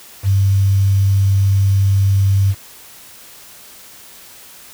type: tone with quantisation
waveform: sine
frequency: 98 Hz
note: G2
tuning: in tune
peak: -10 dBFS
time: 0.23-2.55 s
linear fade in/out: 50 ms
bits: 6
effects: white hiss -40 dBFS RMS until 4.73 s